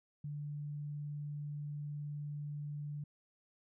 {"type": "tone", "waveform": "sine", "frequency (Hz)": 146.83, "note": "D3", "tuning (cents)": 0, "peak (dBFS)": -39, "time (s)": [0.24, 3.04], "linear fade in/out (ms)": 5, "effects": []}